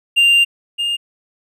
triangle tone pair in turn, 2789 / 2820 Hz, F7 / F7, -3 / +16 cents, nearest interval unison, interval 19 cents, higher second, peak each -7 / -15 dBFS, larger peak first, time 0.16-0.45 / 0.78-0.97 s, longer first, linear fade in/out 20 ms, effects resampled to 32000 Hz

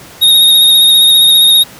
square tone with vibrato, 3729 Hz, A#7, in tune, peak -4 dBFS, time 0.21-1.64 s, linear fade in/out 20 ms, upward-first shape sine, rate 15 Hz, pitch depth 27 cents each way, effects pink hiss -34 dBFS RMS until 1.79 s + high-pass 80 Hz 12 dB/octave

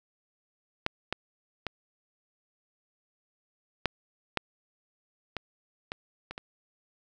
clicks, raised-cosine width 0.3 ms, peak -10 / -13 / -16 / -9 / -10 / -17 / -18 / -22 / -22 dBFS, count 9, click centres 0.864 / 1.126 / 1.667 / 3.857 / 4.373 / 5.367 / 5.919 / 6.31 / 6.379 s, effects none

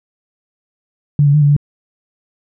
sine tone with pitch steps, 145.6 / 142.5 / 150.3 / 144.1 / 145.2 Hz, D3 / C#3 / D3 / D3 / D3, -15 / +48 / +40 / -33 / -19 cents, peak -7 dBFS, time 1.19-1.565 s, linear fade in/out 2 ms, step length 75 ms, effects none

